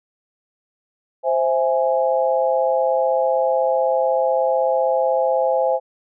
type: chord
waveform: sine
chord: C augmented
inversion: none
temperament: equal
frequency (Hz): 523.3 / 659.3 / 830.6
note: C5 / E5 / G#5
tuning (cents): 0 / 0 / 0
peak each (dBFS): -18 / -21 / -22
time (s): 1.23-5.8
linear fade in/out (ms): 50
effects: none